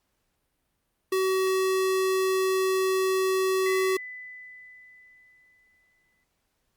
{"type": "tone", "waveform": "square", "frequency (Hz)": 378.3, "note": "F#4", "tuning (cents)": 38, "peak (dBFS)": -23, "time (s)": [1.12, 3.97], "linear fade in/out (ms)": 5}
{"type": "tone with exponential decay", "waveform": "sine", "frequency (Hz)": 2000, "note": "B6", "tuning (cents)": 21, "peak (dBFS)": -30, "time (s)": [3.66, 6.24], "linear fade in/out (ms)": 2, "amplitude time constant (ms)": 560}
{"effects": ["pink hiss -75 dBFS RMS until 6.76 s", "Opus 48 kbps"]}